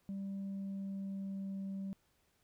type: tone with pitch glide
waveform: sine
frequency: 196 to 194.31 Hz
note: G3 to G3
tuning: 0 to -15 cents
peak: -36 dBFS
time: 0.09-1.93 s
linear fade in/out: 0 ms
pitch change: -15 cents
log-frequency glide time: 0.36-1.65 s
effects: tanh soft clip ceiling -37 dBFS + pink hiss -75 dBFS RMS until 2.43 s